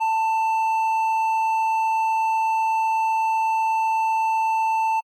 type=tone with hard clipping; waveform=sine; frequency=888 Hz; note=A5; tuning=16 cents sharp; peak=-20 dBFS; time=0-5.01 s; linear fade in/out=20 ms; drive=5 dB; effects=AAC 64 kbps